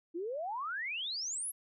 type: exponential sweep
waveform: sine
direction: up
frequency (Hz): 320 to 11670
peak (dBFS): -35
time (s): 0.14-1.52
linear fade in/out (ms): 20
effects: none